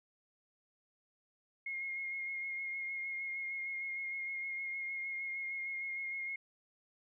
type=tone with vibrato; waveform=sine; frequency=2148 Hz; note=C7; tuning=45 cents sharp; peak=-37 dBFS; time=1.66-6.36 s; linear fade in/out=5 ms; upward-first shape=sine; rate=6.5 Hz; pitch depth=20 cents each way; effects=none